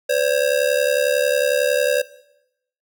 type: ring-modulated tone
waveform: square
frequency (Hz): 541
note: C#5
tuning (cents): -42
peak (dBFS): -14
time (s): 0.09-2.02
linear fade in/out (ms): 10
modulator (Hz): 35.5
effects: noise-tail reverb RT60 0.8 s tail -18 dB re dry